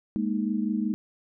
sine chord, Ab suspended second, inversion none, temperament equal, 207.7 / 233.1 / 311.1 Hz, Ab3 / Bb3 / Eb4, 0 / 0 / 0 cents, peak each -27 / -29 / -31 dBFS, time 0.16-0.94 s, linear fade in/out 0 ms, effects none

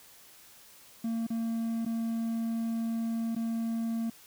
triangle tone with dropouts, 227.9 Hz, A#3, 39 cents flat, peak -27 dBFS, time 1.04-4.1 s, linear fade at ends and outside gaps 5 ms, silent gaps 1.268-1.302 / 1.851-1.861 / 3.351-3.362 s, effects white hiss -55 dBFS RMS until 4.26 s

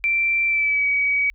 sine tone with pitch glide, 2349 to 2268 Hz, D7 to C#7, 0 to +39 cents, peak -17 dBFS, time 0.04-1.3 s, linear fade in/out 0 ms, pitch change -61 cents, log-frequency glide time 0.46-0.86 s, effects added 44 Hz sine -47 dBFS peak until 1.34 s

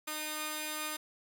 5% pulse tone pair together, 306.4 / 1228.1 Hz, D#4 / D#6, -27 / -23 cents, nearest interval 2 octaves, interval 2404 cents, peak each -27 dBFS, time 0.07-0.97 s, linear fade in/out 10 ms, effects none

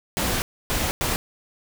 pink noise bursts at uneven times, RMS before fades -24 dBFS, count 3, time 0.17-0.42 / 0.7-0.91 / 1.01-1.16 s, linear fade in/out 0 ms, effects none

